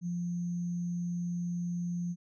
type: tone with sample-and-hold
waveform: sine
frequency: 174.61 Hz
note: F3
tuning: in tune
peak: -31 dBFS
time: 0.01-2.16 s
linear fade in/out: 50 ms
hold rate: 6300 Hz
effects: resampled to 22050 Hz